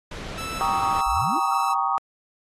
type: low-pass noise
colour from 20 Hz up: pink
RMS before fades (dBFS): -36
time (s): 0.11-1.01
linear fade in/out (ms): 5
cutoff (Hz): 4500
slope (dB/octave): 12
type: tone with tremolo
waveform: sawtooth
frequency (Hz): 1318.5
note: E6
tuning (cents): 0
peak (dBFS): -28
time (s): 0.37-1.74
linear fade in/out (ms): 20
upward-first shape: square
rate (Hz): 1.7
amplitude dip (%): 25
type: chord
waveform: sine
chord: Eb dominant seventh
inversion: first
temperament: equal with one note detuned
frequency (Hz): 784 / 932.3 / 1118.4 / 1244.5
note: G5 / Bb5 / Db6 / Eb6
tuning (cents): 0 / 0 / +15 / 0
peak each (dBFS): -26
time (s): 0.61-1.98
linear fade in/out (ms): 0
type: exponential sweep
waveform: sine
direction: up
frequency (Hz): 38.89 to 376.2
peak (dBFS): -28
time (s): 1.06-1.39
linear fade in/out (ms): 10
effects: AAC 32 kbps